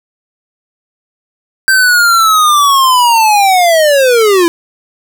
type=linear sweep; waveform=square; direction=down; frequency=1568 to 329.6 Hz; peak=-6 dBFS; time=1.68-4.48 s; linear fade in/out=0 ms; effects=none